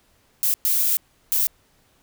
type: noise bursts at uneven times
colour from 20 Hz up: violet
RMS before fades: -20 dBFS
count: 3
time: 0.43-0.54 / 0.65-0.97 / 1.32-1.47 s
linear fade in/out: 0 ms
effects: pink hiss -61 dBFS RMS until 2.02 s